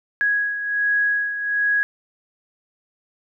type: beating tone pair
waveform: sine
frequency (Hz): 1661.2 / 1662.5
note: G#6 / G#6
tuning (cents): 0 / +1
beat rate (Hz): 1.3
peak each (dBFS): -19 / -26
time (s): 0.21-1.83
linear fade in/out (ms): 0
effects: none